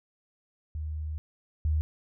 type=tone pair in turn; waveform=sine; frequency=77 / 77 Hz; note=D#2 / D#2; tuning=-17 / -17 cents; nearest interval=unison; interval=0 cents; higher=neither; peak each=-31 / -23 dBFS; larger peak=second; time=0.75-1.18 / 1.65-1.81 s; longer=first; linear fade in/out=0 ms; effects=none